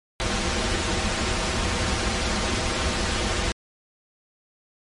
pink noise with comb filter, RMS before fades -24 dBFS, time 0.2-3.52 s, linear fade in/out 0 ms, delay 7 ms, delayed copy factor -0.75, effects low-pass 7000 Hz 12 dB/octave + MP3 48 kbps

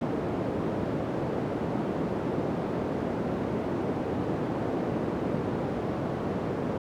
white band-pass noise, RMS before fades -30 dBFS, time 0.01-6.78 s, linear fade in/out 5 ms, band 120 to 420 Hz, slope 12 dB/octave, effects none

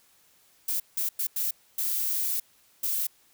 violet noise bursts at uneven times, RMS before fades -28 dBFS, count 6, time 0.68-0.8 / 0.97-1.09 / 1.19-1.27 / 1.36-1.51 / 1.78-2.4 / 2.83-3.07 s, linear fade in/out 5 ms, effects white hiss -62 dBFS RMS until 3.33 s

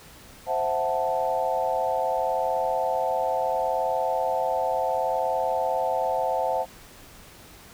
sine chord, F# half-diminished seventh, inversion second, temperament equal, 523.3 / 659.3 / 740 / 880 Hz, C5 / E5 / F#5 / A5, 0 / 0 / 0 / 0 cents, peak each -28 dBFS, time 0.46-6.66 s, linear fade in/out 50 ms, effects pink hiss -48 dBFS RMS until 7.73 s

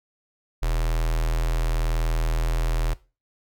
square tone with notch filter, 40.47 Hz, E1, 31 cents flat, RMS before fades -23 dBFS, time 0.62-2.94 s, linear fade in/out 10 ms, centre 200 Hz, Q 0.95, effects noise-tail reverb RT60 0.3 s tail -18 dB re dry

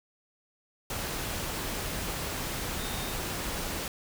sine tone in noise, 3677 Hz, A#7, 24 cents flat, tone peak -44 dBFS, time 2.79-3.14 s, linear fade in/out 2 ms, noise pink, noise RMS -34 dBFS, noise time 0.9-3.88 s, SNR -13 dB, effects none

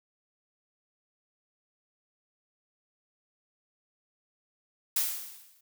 blue noise with exponential decay, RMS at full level -25 dBFS, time 4.96-5.61 s, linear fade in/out 5 ms, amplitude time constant 140 ms, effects none

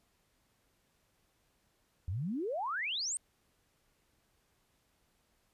sine exponential sweep, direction up, 80.8 to 8870 Hz, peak -33 dBFS, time 2.08-3.17 s, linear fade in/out 0 ms, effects pink hiss -74 dBFS RMS until 5.53 s + resampled to 32000 Hz

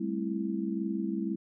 sine chord, A minor seventh, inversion third, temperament just, 198 / 220 / 264 / 330 Hz, G3 / A3 / C4 / E4, +18 / 0 / +16 / +2 cents, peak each -33 / -36 / -38 / -34 dBFS, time 0-1.36 s, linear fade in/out 10 ms, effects none

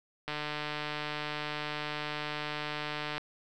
click train, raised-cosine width 0.3 ms, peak -19 dBFS, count 436, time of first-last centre 0.28-3.18 s, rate 150 Hz, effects none

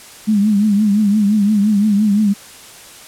sine tone with vibrato, 207.7 Hz, G#3, in tune, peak -10 dBFS, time 0.27-2.34 s, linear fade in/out 20 ms, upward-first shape triangle, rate 5.8 Hz, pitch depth 100 cents each way, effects white hiss -38 dBFS RMS until 3.07 s + low-pass 11000 Hz 12 dB/octave

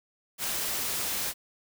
white noise, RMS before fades -31 dBFS, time 0.38-1.34 s, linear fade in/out 50 ms, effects none

